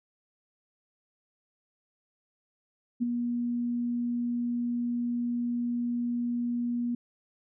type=tone with ADSR envelope; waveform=sine; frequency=240 Hz; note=B3; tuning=49 cents flat; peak=-22 dBFS; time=3-6.95 s; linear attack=26 ms; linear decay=13 ms; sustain=-5 dB; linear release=4 ms; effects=none